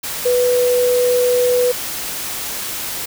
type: tone in noise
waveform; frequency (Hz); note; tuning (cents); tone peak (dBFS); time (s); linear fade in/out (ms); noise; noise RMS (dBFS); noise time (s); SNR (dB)
sine; 493.9; B4; 0; -12; 0.25-1.72; 10; white; -25; 0.03-3.06; +10
effects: none